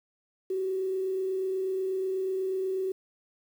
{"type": "tone with frequency modulation", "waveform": "sine", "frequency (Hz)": 378.8, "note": "F#4", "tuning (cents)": 41, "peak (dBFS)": -27, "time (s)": [0.5, 2.92], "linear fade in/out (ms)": 5, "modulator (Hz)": 28.2, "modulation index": 0.23, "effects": ["9-bit"]}